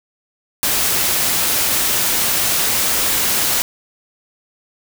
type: noise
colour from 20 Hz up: white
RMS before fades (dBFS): -17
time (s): 0.63-3.62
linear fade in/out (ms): 0
effects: none